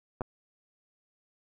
clicks, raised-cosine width 1 ms, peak -20 dBFS, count 2, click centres 0.209 / 0.217 s, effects none

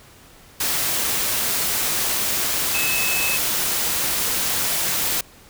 sine tone in noise, 2593 Hz, E7, 29 cents flat, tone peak -23 dBFS, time 2.74-3.37 s, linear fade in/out 5 ms, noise white, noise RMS -22 dBFS, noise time 0.6-5.21 s, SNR -4 dB, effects pink hiss -48 dBFS RMS until 5.49 s

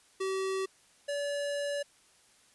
square tone pair in turn, 382.6 / 573.3 Hz, G4 / D5, -42 / -42 cents, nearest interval perfect fifth, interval 700 cents, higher second, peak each -31 / -32 dBFS, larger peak first, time 0.2-0.66 / 1.08-1.83 s, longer second, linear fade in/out 10 ms, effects white hiss -63 dBFS RMS until 2.54 s + resampled to 24000 Hz

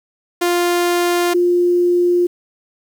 sawtooth / sine tone pair in turn, 350 / 352.4 Hz, F4 / F4, +4 / +16 cents, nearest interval unison, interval 12 cents, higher second, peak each -10 / -11 dBFS, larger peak first, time 0.41-1.34 / 1.34-2.27 s, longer neither, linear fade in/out 10 ms, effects 7-bit

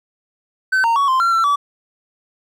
triangle tone with pitch steps, 1529 / 922 / 1120 / 1043 / 1369 / 1343 / 1148 Hz, G6 / A#5 / C#6 / C6 / F6 / E6 / D6, -44 / -19 / +18 / -6 / -35 / +32 / -40 cents, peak -11 dBFS, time 0.72-1.56 s, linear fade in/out 10 ms, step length 120 ms, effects none

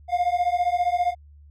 triangle beating tone pair, 702 / 717 Hz, F5 / F5, +9 / +45 cents, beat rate 15 Hz, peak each -21 dBFS, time 0.08-1.15 s, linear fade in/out 50 ms, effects added 73 Hz sine -46 dBFS peak until 1.5 s

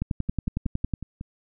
two click trains, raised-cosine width 5 ms, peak -13 / -22 dBFS, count 11 / 6, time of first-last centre 0.02-0.937 / 0.29-1.211 s, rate 10.9 / 5.43 Hz, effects none

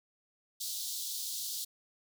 pink high-pass noise, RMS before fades -38 dBFS, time 0.6-1.65 s, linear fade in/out 10 ms, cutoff 3600 Hz, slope 48 dB/octave, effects none

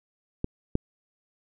clicks, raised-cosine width 3 ms, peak -14 / -10 dBFS, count 2, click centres 0.444 / 0.754 s, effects none

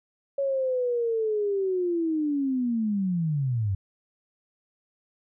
sine linear sweep, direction down, 558 to 92.5 Hz, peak -23 dBFS, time 0.38-3.75 s, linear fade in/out 5 ms, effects none

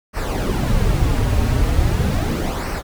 brown noise with flanger, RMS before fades -18 dBFS, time 0.13-2.83 s, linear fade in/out 50 ms, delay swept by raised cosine 0.28 to 5.98 ms, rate 0.39 Hz, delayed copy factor -0.6, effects none

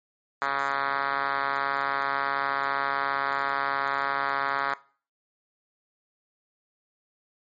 5% pulse tone with band-pass filter, 138.59 Hz, C#3, in tune, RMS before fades -27 dBFS, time 0.42-4.74 s, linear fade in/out 0 ms, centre 1300 Hz, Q 1.6, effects noise-tail reverb RT60 0.4 s tail -19 dB re dry + MP3 32 kbps

